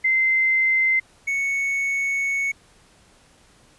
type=tone pair in turn; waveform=sine / triangle; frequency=2074 / 2215 Hz; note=C7 / C#7; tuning=-16 / -2 cents; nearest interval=minor second; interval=114 cents; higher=second; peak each=-16 / -19 dBFS; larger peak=first; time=0.04-1 / 1.27-2.52 s; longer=second; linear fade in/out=10 ms; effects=pink hiss -55 dBFS RMS until 3.78 s + resampled to 24000 Hz